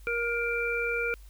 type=harmonic tone; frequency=471 Hz; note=A#4; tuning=18 cents sharp; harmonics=1 / 3 / 5; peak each=-31 / -31 / -31 dBFS; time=0.07-1.14 s; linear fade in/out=0 ms; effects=added 50 Hz sine -46 dBFS peak until 1.29 s + white hiss -61 dBFS RMS until 1.29 s